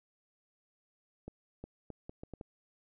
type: accelerating click train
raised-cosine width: 2 ms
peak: -30 dBFS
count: 7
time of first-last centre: 1.28-2.412 s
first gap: 360 ms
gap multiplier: 0.73
effects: none